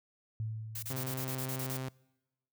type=tone with exponential decay; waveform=sine; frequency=110 Hz; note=A2; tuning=in tune; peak=-32 dBFS; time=0.4-1.83 s; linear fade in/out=0 ms; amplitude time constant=310 ms
type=noise bursts; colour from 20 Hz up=blue; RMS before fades=-40 dBFS; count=10; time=0.75-1.772 s; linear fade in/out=5 ms; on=77 ms; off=28 ms
type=tone; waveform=sawtooth; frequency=130.81 Hz; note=C3; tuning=in tune; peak=-32 dBFS; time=0.9-1.89 s; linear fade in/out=5 ms
effects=noise-tail reverb RT60 1.0 s tail -25 dB re dry